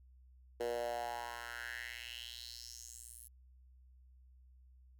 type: tone with high-pass filter sweep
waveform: 10% pulse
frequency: 119.1 Hz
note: A#2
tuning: 38 cents sharp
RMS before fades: -44 dBFS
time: 0.6-3.28 s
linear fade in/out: 5 ms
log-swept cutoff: 440 to 11000 Hz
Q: 4.1
effects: added 63 Hz sine -59 dBFS peak until 4.99 s